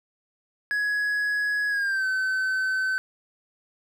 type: tone with pitch glide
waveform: triangle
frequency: 1675 to 1527.1 Hz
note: G#6 to G6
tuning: +14 to -46 cents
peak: -21 dBFS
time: 0.71-2.98 s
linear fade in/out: 0 ms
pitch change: -160 cents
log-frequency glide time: 1.69-2.06 s
effects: none